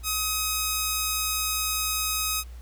5% pulse tone, 1265 Hz, D#6, 28 cents sharp, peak -13 dBFS, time 0.03-2.44 s, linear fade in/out 50 ms, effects added 60 Hz sine -38 dBFS peak until 2.61 s + pink hiss -56 dBFS RMS until 2.61 s

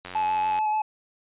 click train, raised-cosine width 0.3 ms, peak -21 dBFS, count 50, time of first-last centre 0.05-0.588 s, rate 91.1 Hz
triangle tone with vibrato, 857 Hz, A5, 46 cents flat, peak -20 dBFS, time 0.15-0.82 s, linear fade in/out 5 ms, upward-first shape square, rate 6.9 Hz, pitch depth 13 cents each way
effects resampled to 8000 Hz

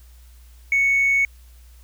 triangle tone with hard clipping, 2217 Hz, C#7, in tune, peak -15 dBFS, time 0.72-1.25 s, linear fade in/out 2 ms, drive 2 dB, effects added 60 Hz sine -44 dBFS peak until 1.83 s + white hiss -57 dBFS RMS until 1.83 s

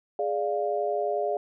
sine chord, D diminished, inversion second, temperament equal, 415.3 / 587.3 / 698.5 Hz, Ab4 / D5 / F5, 0 / 0 / 0 cents, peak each -29 dBFS, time 0.19-1.37 s, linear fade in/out 2 ms, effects none

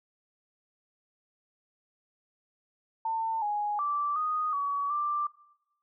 sine tone with pitch steps, 898 / 831 / 1167 / 1240 / 1133 / 1180 Hz, A5 / G#5 / D6 / D#6 / C#6 / D6, +35 / +1 / -11 / -6 / +37 / +8 cents, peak -27 dBFS, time 3.05-5.27 s, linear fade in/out 5 ms, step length 370 ms, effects noise-tail reverb RT60 0.9 s tail -20 dB re dry

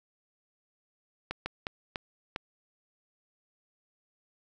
slowing click train, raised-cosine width 0.3 ms, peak -17 dBFS, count 5, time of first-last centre 1.31-2.361 s, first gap 150 ms, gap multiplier 1.39, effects none

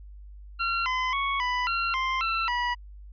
25% pulse tone with pitch steps, 1371 / 1021 / 1109 / 992 / 1372 / 1048 / 1342 / 972 Hz, F6 / C6 / C#6 / B5 / F6 / C6 / E6 / B5, -32 / -43 / 0 / +7 / -31 / +2 / +31 / -28 cents, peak -21 dBFS, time 0.59-2.75 s, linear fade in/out 20 ms, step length 270 ms, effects added 50 Hz sine -42 dBFS peak until 3.12 s + resampled to 11025 Hz

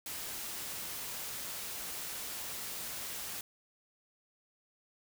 white noise, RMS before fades -41 dBFS, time 0.06-3.41 s, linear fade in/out 2 ms, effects none

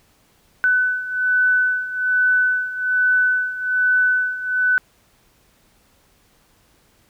sine beating tone pair, 1500 / 1501.2 Hz, F#6 / F#6, +23 / +25 cents, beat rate 1.2 Hz, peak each -21 / -17 dBFS, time 0.64-4.78 s, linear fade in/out 0 ms, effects pink hiss -58 dBFS RMS until 7.09 s

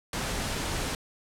pink noise, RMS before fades -31 dBFS, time 0.13-0.95 s, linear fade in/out 2 ms, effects low-pass 10000 Hz 12 dB/octave

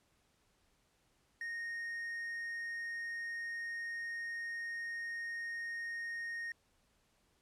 triangle tone, 1856 Hz, A#6, 8 cents flat, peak -37 dBFS, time 1.41-6.52 s, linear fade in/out 2 ms, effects pink hiss -74 dBFS RMS until 7.41 s + low-pass 11000 Hz 12 dB/octave

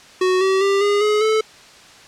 square tone with pitch steps, 370 / 382.4 / 395.2 / 408.4 / 422.1 / 436.2 Hz, F#4 / G4 / G4 / G#4 / G#4 / A4, 0 / -43 / +14 / -29 / +28 / -15 cents, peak -15 dBFS, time 0.21-1.41 s, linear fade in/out 5 ms, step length 200 ms, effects white hiss -44 dBFS RMS until 2.07 s + low-pass 6000 Hz 12 dB/octave

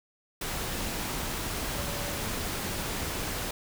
sine tone in noise, 574 Hz, D5, 40 cents flat, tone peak -41 dBFS, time 1.77-2.2 s, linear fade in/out 5 ms, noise pink, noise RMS -33 dBFS, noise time 0.41-3.51 s, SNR -11 dB, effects none

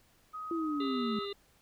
sine tone with pitch glide, 1258 to 1280 Hz, D#6 to D#6, +19 to +49 cents, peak -38 dBFS, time 0.33-1.26 s, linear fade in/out 20 ms, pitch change +30 cents, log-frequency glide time 0.7-1.03 s
sine linear sweep, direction down, 340 to 210.1 Hz, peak -31 dBFS, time 0.51-1.19 s, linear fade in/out 2 ms
harmonic tone, 401.3 Hz, G4, 41 cents sharp, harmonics 1 / 3 / 5 / 7 / 9 / 10, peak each -37 / -49 / -51 / -48 / -45 / -47 dBFS, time 0.8-1.33 s, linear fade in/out 5 ms
effects pink hiss -66 dBFS RMS until 1.61 s

